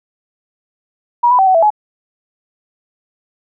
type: tone with pitch steps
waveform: sine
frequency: 959 / 993 / 768 / 751 / 661 / 845 Hz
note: A#5 / B5 / G5 / F#5 / E5 / G#5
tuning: +49 / +9 / -36 / +26 / +5 / +30 cents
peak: -7 dBFS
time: 1.23-1.704 s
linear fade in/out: 10 ms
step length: 79 ms
effects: none